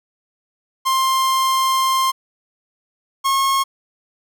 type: tone pair in turn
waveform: 45% pulse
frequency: 1054 / 1084.9 Hz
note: C6 / C#6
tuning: +12 / -38 cents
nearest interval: minor second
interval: 50 cents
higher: second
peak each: -15 dBFS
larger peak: neither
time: 0.85-2.12 / 3.24-3.64 s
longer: first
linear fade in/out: 20 ms
effects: none